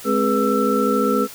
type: tone cluster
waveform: sine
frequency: 210.2 / 264.3 / 416.8 / 487.9 / 1328 Hz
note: G#3 / C4 / G#4 / B4 / E6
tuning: +21 / +18 / +6 / -21 / +12 cents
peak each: -22 dBFS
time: 0.04-1.28 s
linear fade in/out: 50 ms
effects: white hiss -38 dBFS RMS until 1.34 s